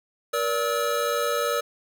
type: tone cluster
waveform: square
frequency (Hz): 475.4 / 578 / 1291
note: A#4 / D5 / E6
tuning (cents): +34 / -28 / -37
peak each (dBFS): -28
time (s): 0.33-1.61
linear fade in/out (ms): 10
effects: none